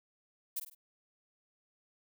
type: noise with echo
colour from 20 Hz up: violet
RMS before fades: -35 dBFS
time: 0.56-0.6 s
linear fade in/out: 10 ms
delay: 50 ms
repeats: 3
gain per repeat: -8 dB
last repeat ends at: 0.75 s
effects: none